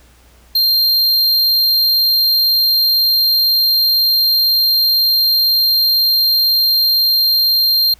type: tone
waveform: square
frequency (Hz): 4186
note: C8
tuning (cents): 0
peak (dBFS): -11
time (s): 0.55-7.94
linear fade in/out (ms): 5
effects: added 60 Hz sine -46 dBFS peak until 7.99 s + pink hiss -50 dBFS RMS until 7.99 s